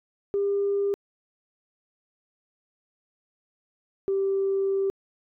sine tone pair in turn, 400.6 / 390.3 Hz, G4 / G4, +38 / -8 cents, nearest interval unison, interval 46 cents, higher first, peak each -21 dBFS, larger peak neither, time 0.34-0.94 / 4.08-4.9 s, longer second, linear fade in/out 0 ms, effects tanh soft clip ceiling -17 dBFS

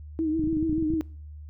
sine tone with vibrato, 315.8 Hz, D#4, 26 cents sharp, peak -23 dBFS, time 0.19-1.01 s, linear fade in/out 0 ms, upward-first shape triangle, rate 7 Hz, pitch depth 69 cents each way
clicks, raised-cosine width 5 ms, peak -21 dBFS, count 12, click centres 0.394 / 0.439 / 0.474 / 0.529 / 0.57 / 0.628 / 0.695 / 0.728 / 0.781 / 0.826 / 0.903 / 0.937 s
effects noise-tail reverb RT60 0.5 s tail -24 dB re dry + added 75 Hz sine -39 dBFS peak until 1.49 s

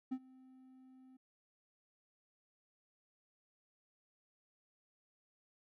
triangle tone with ADSR envelope, 259.4 Hz, C4, 15 cents flat, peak -32 dBFS, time 0.11-1.17 s, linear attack 14 ms, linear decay 60 ms, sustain -24 dB, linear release 7 ms, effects none

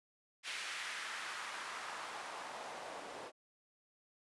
white noise with band-pass filter sweep, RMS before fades -45 dBFS, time 0.43-3.32 s, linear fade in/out 50 ms, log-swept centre 2200 to 560 Hz, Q 1.4, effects resampled to 24000 Hz

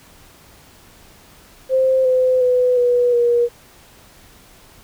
sine tone with pitch steps, 523.3 / 511.3 / 499.7 / 488.3 / 477.1 Hz, C5 / C5 / B4 / B4 / A#4, 0 / -40 / +20 / -20 / +40 cents, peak -12 dBFS, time 1.69-3.49 s, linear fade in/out 50 ms, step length 360 ms, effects pink hiss -47 dBFS RMS until 4.83 s

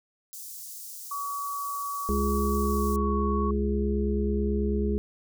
white high-pass noise, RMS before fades -41 dBFS, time 0.33-2.96 s, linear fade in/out 0 ms, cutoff 5400 Hz, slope 24 dB/octave
sine tone with pitch glide, 1135 to 1112.9 Hz, C#6 to C#6, +41 to +6 cents, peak -30 dBFS, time 1.11-3.51 s, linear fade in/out 5 ms, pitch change -35 cents, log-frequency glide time 2.55-3.18 s
harmonic tone, 69.2 Hz, C#2, 2 cents flat, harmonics 1 / 3 / 5 / 6, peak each -27 / -28 / -34 / -30 dBFS, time 2.09-4.98 s, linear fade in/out 0 ms
effects none

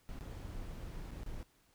brown noise with dropouts, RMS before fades -44 dBFS, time 0.09-1.43 s, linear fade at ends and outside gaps 0 ms, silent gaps 0.191-0.209 / 1.107-1.114 / 1.233-1.262 s, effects pink hiss -70 dBFS RMS until 1.74 s

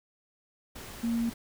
sine tone in noise, 232.1 Hz, A#3, 7 cents flat, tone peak -26 dBFS, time 1.03-1.3 s, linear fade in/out 10 ms, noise pink, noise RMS -44 dBFS, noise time 0.75-1.34 s, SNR +15 dB, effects none

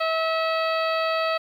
harmonic tone, 647 Hz, E5, 32 cents flat, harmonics 1 / 2 / 3 / 4 / 5 / 6 / 7, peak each -24 / -26 / -33 / -32 / -38 / -38 / -36 dBFS, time 0-1.38 s, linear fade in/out 10 ms, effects 9-bit

